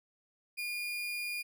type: tone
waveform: 35% pulse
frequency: 2426 Hz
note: D#7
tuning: 44 cents flat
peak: -33 dBFS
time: 0.57-1.43 s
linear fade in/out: 20 ms
effects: none